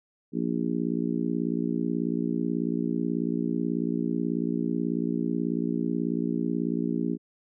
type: harmonic tone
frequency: 58.27 Hz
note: A#1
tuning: in tune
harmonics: 3 / 4 / 5 / 6 / 7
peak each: -31 / -29 / -30 / -35 / -36 dBFS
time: 0.32-7.18 s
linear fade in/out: 50 ms
effects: none